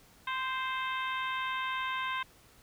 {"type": "harmonic tone with a mistuned harmonic", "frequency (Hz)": 523.3, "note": "C5", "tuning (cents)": 0, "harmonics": [2, 3, 4, 5, 6, 7], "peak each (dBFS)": [-34, -38, -40, -42, -44, -45], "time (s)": [0.27, 2.23], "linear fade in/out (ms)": 5, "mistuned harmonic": 2, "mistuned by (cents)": -16, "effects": ["pink hiss -60 dBFS RMS until 2.62 s"]}